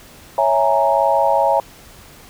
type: chord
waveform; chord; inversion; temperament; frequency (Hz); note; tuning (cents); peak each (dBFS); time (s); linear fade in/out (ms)
sine; A# half-diminished seventh; first; equal; 554.4 / 659.3 / 830.6 / 932.3; C#5 / E5 / G#5 / A#5; 0 / 0 / 0 / 0; -18; 0.38-1.6; 2
effects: pink hiss -43 dBFS RMS until 2.29 s